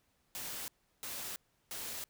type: noise bursts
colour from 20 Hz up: white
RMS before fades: -42 dBFS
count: 3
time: 0.35-2.04 s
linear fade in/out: 0 ms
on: 330 ms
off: 350 ms
effects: pink hiss -75 dBFS RMS until 2.09 s